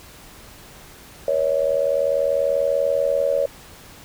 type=tone with amplitude modulation; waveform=sine; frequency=558 Hz; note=C#5; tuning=11 cents sharp; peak=-13 dBFS; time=1.28-3.46 s; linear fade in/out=2 ms; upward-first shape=sine; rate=80.2 Hz; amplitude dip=90%; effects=pink hiss -44 dBFS RMS until 4.04 s